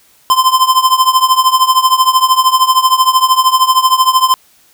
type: tone with tremolo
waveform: square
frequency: 1035 Hz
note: C6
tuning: 19 cents flat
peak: -4 dBFS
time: 0.3-4.34 s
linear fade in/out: 0 ms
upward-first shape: triangle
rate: 13 Hz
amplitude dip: 90%
effects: white hiss -49 dBFS RMS until 4.73 s